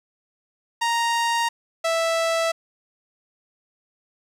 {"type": "tone pair in turn", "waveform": "sawtooth", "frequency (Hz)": [932.3, 659.2], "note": ["A#5", "E5"], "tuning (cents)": [0, 0], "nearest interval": "tritone", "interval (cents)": 600, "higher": "first", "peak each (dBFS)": -16, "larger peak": "neither", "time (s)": [[0.81, 1.49], [1.84, 2.52]], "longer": "neither", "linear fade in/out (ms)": 10, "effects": ["low-pass 9000 Hz 12 dB/octave", "9-bit"]}